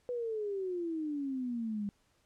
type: exponential sweep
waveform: sine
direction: down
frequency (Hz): 498 to 200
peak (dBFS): -33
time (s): 0.09-1.89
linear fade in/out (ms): 0
effects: pink hiss -72 dBFS RMS until 2.25 s + low-pass 10000 Hz 12 dB/octave